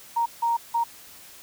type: tone bursts at uneven times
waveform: sine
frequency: 932.3 Hz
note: A#5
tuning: in tune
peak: -20 dBFS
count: 3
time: 0.16-0.26 / 0.42-0.57 / 0.74-0.84 s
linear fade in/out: 10 ms
effects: white hiss -47 dBFS RMS until 1.42 s